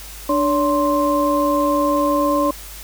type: tone cluster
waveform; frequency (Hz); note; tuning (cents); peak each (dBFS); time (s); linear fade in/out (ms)
sine; 295.1 / 569 / 1050; D4 / C#5 / C6; +8 / +45 / +6; -19; 0.29-2.51; 5
effects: added 50 Hz sine -37 dBFS peak until 2.83 s + white hiss -37 dBFS RMS until 2.83 s